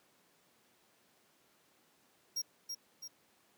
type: tone with echo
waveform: 45% pulse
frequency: 5600 Hz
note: F8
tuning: 4 cents sharp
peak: -34 dBFS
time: 2.36-2.42 s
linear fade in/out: 10 ms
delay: 330 ms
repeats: 2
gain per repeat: -5 dB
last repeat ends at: 3.08 s
effects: pink hiss -69 dBFS RMS until 3.57 s + high-pass 200 Hz 12 dB/octave